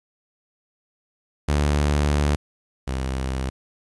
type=tone pair in turn; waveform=sawtooth; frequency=73.2 / 65.55 Hz; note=D2 / C2; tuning=-5 / +4 cents; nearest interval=major second; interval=191 cents; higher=first; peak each=-14 / -20 dBFS; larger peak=first; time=1.48-2.36 / 2.87-3.5 s; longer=first; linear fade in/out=10 ms; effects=resampled to 24000 Hz + 9-bit